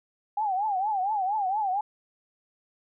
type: tone with vibrato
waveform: sine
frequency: 802 Hz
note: G5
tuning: 39 cents sharp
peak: -24 dBFS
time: 0.37-1.81 s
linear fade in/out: 5 ms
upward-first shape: triangle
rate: 4.3 Hz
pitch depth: 180 cents each way
effects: none